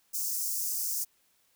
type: high-pass noise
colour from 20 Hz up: white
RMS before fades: -32 dBFS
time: 0.13-1.05 s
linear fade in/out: 20 ms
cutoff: 5200 Hz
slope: 48 dB/octave
effects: white hiss -69 dBFS RMS until 1.55 s